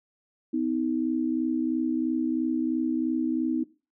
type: tone pair together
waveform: sine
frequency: 253.9 / 316.9 Hz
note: B3 / D#4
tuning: +48 / +32 cents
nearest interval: major third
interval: 384 cents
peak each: -27 / -26 dBFS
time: 0.53-3.64 s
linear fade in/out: 10 ms
effects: noise-tail reverb RT60 0.3 s tail -17 dB re dry